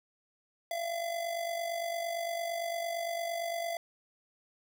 square tone with amplitude modulation, 678 Hz, E5, 49 cents sharp, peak -31 dBFS, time 0.71-3.77 s, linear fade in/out 2 ms, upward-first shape sine, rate 48.8 Hz, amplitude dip 55%, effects none

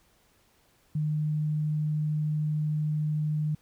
sine tone, 152.2 Hz, D#3, 38 cents flat, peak -25 dBFS, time 0.95-3.55 s, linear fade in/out 5 ms, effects pink hiss -65 dBFS RMS until 3.61 s

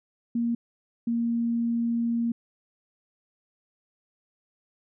sine tone pair in turn, 234.7 / 233.5 Hz, A#3 / A#3, +12 / +3 cents, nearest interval unison, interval 9 cents, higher first, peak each -23 dBFS, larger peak neither, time 0.35-0.55 / 1.07-2.32 s, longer second, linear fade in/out 5 ms, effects none

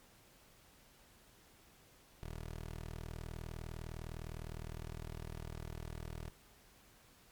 15% pulse tone, 39.77 Hz, D#1, 39 cents sharp, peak -37 dBFS, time 2.23-6.3 s, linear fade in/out 0 ms, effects pink hiss -64 dBFS RMS until 7.31 s + MP3 96 kbps

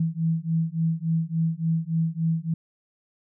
sine beating tone pair, 161.6 / 165.1 Hz, E3 / E3, -34 / +3 cents, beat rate 3.5 Hz, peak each -25 dBFS, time 0-2.54 s, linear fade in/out 5 ms, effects none

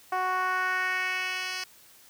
10% pulse tone with band-pass filter sweep, 370 Hz, F#4, in tune, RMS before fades -29 dBFS, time 0.12-1.64 s, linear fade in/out 5 ms, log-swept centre 850 to 4100 Hz, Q 1.9, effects white hiss -55 dBFS RMS until 2.09 s

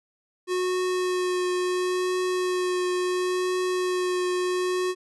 square tone with vibrato, 364.3 Hz, F#4, 27 cents flat, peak -24 dBFS, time 0.47-4.95 s, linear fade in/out 50 ms, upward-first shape triangle, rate 0.72 Hz, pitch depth 13 cents each way, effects resampled to 24000 Hz

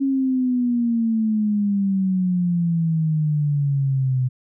sine exponential sweep, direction down, 274.9 to 126.4 Hz, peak -17 dBFS, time 0-4.29 s, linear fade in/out 20 ms, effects none

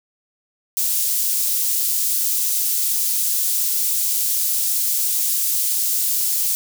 white high-pass noise, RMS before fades -20 dBFS, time 0.77-6.55 s, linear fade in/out 0 ms, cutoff 6200 Hz, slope 12 dB/octave, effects none

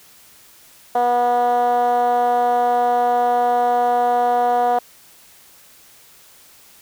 10% pulse tone with band-pass filter, 243 Hz, B3, 28 cents flat, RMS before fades -17 dBFS, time 0.95-4.79 s, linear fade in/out 5 ms, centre 660 Hz, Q 5.1, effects white hiss -48 dBFS RMS until 6.81 s

